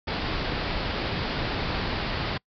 pink low-pass noise, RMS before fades -29 dBFS, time 0.07-2.38 s, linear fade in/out 10 ms, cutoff 5000 Hz, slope 96 dB/octave, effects noise-tail reverb RT60 0.1 s tail -26 dB re dry

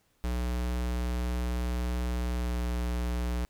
square tone with pitch glide, 60.8 to 60.14 Hz, B1 to B1, -26 to -45 cents, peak -29 dBFS, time 0.24-3.45 s, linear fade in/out 0 ms, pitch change -19 cents, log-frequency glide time 2.33-2.6 s, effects pink hiss -70 dBFS RMS until 3.49 s

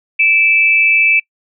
sine tone pair together, 2332 / 2618 Hz, D7 / E7, -13 / -13 cents, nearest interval major second, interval 200 cents, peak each -11 dBFS, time 0.19-1.2 s, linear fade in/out 10 ms, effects noise-tail reverb RT60 0.1 s tail -25 dB re dry

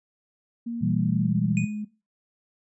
sine tone with pitch glide, 233.8 to 210.7 Hz, A#3 to G#3, +5 to +25 cents, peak -28 dBFS, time 0.66-1.85 s, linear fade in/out 10 ms, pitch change -180 cents, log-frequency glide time 0.93-1.36 s
sine chord, E minor, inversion second, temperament equal with one note detuned, 120.37 / 164.81 / 196 Hz, B2 / E3 / G3, -44 / 0 / 0 cents, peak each -28 / -26 / -26 dBFS, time 0.81-1.65 s, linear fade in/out 10 ms
square tone with exponential decay, 2476 Hz, D#7, 9 cents flat, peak -29 dBFS, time 1.57-1.82 s, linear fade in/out 1 ms, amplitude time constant 54 ms
effects noise-tail reverb RT60 0.3 s tail -19 dB re dry + resampled to 22050 Hz

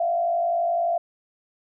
sine tone with frequency modulation, 686 Hz, F5, 31 cents flat, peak -20 dBFS, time 0-0.98 s, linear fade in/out 5 ms, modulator 51.8 Hz, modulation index 0.64, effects none

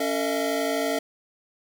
square tone cluster, 280.2 / 449.9 / 625 / 677 Hz, C#4 / A4 / D#5 / E5, +19 / +39 / +8 / +46 cents, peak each -30 dBFS, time 0-0.99 s, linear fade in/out 5 ms, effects none

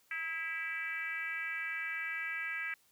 sine tone with frequency modulation, 1972 Hz, B6, 3 cents flat, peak -35 dBFS, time 0.11-2.74 s, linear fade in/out 2 ms, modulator 343 Hz, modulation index 1.4, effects white hiss -69 dBFS RMS until 2.91 s

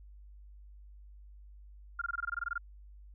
sine tone bursts, 1400 Hz, F6, 4 cents sharp, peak -31 dBFS, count 13, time 1.99-2.58 s, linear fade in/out 5 ms, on 26 ms, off 21 ms, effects added 50 Hz sine -50 dBFS peak until 3.14 s

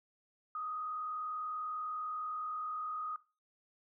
sine tone with frequency modulation, 1244.5 Hz, D#6, in tune, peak -37 dBFS, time 0.55-3.16 s, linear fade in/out 2 ms, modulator 40.2 Hz, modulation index 0.64, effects noise-tail reverb RT60 0.3 s tail -17 dB re dry

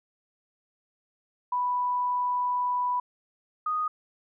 sine tone pair in turn, 987.8 / 1241 Hz, B5 / D#6, 0 / -5 cents, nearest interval major third, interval 395 cents, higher second, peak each -24 / -25 dBFS, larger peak first, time 1.52-3 / 3.66-3.88 s, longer first, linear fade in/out 5 ms, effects none

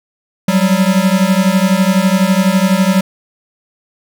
square beating tone pair, 183.9 / 195.9 Hz, F#3 / G3, -10 / -1 cents, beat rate 12 Hz, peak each -13 dBFS, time 0.48-3.01 s, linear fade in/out 5 ms, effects none

